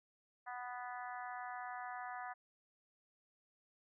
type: harmonic tone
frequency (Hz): 247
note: B3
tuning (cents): 0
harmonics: 3 / 4 / 5 / 6 / 7 / 8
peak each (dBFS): -46 / -50 / -51 / -53 / -52 / -57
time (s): 0.46-2.34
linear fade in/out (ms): 20
effects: none